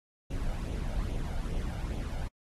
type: noise with flanger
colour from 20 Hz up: brown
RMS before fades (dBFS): -33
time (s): 0.3-2.28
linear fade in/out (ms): 10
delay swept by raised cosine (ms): 0.3 to 1.4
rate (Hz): 2.4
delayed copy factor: +0.55
effects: AAC 32 kbps